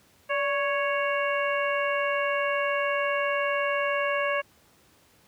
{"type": "harmonic tone with a mistuned harmonic", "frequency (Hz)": 554.4, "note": "C#5", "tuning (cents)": 0, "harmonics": [1, 2, 3, 4, 5], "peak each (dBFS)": [-27, -30, -31, -33, -34], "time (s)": [0.29, 4.42], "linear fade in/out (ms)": 20, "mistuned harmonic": 1, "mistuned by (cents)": 67, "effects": ["pink hiss -60 dBFS RMS until 5.27 s", "high-pass 80 Hz 12 dB/octave"]}